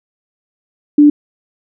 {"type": "tone", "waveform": "sine", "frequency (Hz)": 294.2, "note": "D4", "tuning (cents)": 3, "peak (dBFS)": -3, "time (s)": [0.98, 1.1], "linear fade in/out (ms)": 5, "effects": []}